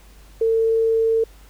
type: tone with vibrato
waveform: sine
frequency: 450.3 Hz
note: A4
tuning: 40 cents sharp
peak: -15 dBFS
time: 0.41-1.24 s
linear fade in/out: 5 ms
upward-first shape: sine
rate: 20 Hz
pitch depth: 8 cents each way
effects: added 50 Hz sine -45 dBFS peak until 1.49 s + pink hiss -52 dBFS RMS until 1.49 s